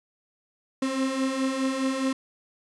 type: beating tone pair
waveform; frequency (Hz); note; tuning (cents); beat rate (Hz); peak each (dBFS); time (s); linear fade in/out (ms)
35% pulse; 261.6 / 266.4; C4 / C4; 0 / +31; 4.8; -29 / -24; 0.82-2.13; 5
effects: resampled to 22050 Hz